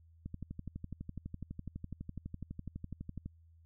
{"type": "click train", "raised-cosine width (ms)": 5, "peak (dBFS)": -29, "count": 37, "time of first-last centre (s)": [0.26, 3.26], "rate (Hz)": 12, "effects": ["added 82 Hz sine -59 dBFS peak until 3.65 s"]}